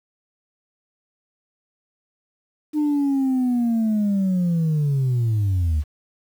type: linear sweep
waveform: sine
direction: down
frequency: 304.8 to 71.4 Hz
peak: -15 dBFS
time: 2.73-5.84 s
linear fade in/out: 50 ms
effects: tanh soft clip ceiling -16 dBFS + 8-bit